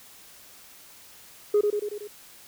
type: tone with echo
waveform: sine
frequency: 415.3 Hz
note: G#4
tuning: in tune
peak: -15 dBFS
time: 1.54-1.61 s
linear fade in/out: 5 ms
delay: 93 ms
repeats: 5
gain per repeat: -4 dB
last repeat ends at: 2.075 s
effects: tanh soft clip ceiling -15 dBFS + white hiss -50 dBFS RMS until 2.47 s